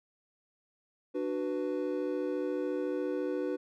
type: chord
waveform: triangle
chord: B minor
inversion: first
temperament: just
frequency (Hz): 296.3 / 370.4 / 493.9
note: D4 / F#4 / B4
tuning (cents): +15 / +2 / 0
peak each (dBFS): -33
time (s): 1.14-3.57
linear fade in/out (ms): 20
effects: none